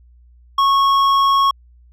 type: tone with hard clipping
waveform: sine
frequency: 1100 Hz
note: C#6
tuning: 14 cents flat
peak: -13 dBFS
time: 0.58-1.51 s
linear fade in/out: 5 ms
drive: 8 dB
effects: added 60 Hz sine -45 dBFS peak until 1.92 s